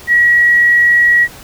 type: tone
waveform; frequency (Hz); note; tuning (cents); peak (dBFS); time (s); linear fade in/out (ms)
sine; 1916; A#6; +47; -6; 0.07-1.28; 50
effects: pink hiss -35 dBFS RMS until 1.43 s